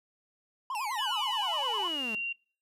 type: tone with vibrato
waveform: triangle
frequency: 947 Hz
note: A#5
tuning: 27 cents sharp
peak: -30 dBFS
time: 0.7-1.88 s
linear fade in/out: 2 ms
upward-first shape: sine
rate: 9.7 Hz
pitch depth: 240 cents each way
type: exponential sweep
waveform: sawtooth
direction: down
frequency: 2794 to 207.7 Hz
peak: -34 dBFS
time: 0.75-2.15 s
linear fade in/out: 0 ms
type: tone with pitch glide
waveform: sine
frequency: 2960 to 2762 Hz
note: F#7 to F7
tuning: 0 to -20 cents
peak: -31 dBFS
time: 0.98-2.33 s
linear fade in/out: 10 ms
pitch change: -120 cents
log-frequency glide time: 1.88-2.07 s
effects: noise-tail reverb RT60 0.4 s tail -23 dB re dry + resampled to 32000 Hz